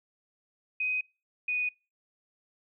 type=tone pair in turn; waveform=sine; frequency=2509 / 2480 Hz; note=D#7 / D#7; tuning=+14 / -6 cents; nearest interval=unison; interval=20 cents; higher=first; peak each=-27 dBFS; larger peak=neither; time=0.8-1.01 / 1.48-1.69 s; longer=neither; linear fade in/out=5 ms; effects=noise-tail reverb RT60 0.3 s tail -26 dB re dry